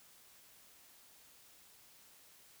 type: silence
effects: white hiss -62 dBFS RMS until 2.6 s